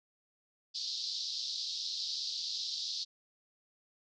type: band-pass noise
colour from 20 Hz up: white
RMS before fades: -38 dBFS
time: 0.74-3.05 s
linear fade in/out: 20 ms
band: 3800 to 5100 Hz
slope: 48 dB/octave
effects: none